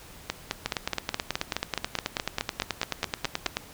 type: two click trains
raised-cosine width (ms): 0.2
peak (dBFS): -9 / -9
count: 16 / 28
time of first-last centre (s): 0.3-3.465 / 0.66-3.569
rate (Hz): 4.74 / 9.28
effects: pink hiss -48 dBFS RMS until 3.73 s